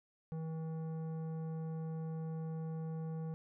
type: tone with tanh clipping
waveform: sine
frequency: 160.6 Hz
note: E3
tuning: 45 cents flat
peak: -40 dBFS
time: 0.32-3.34 s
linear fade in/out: 0 ms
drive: 12 dB
effects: none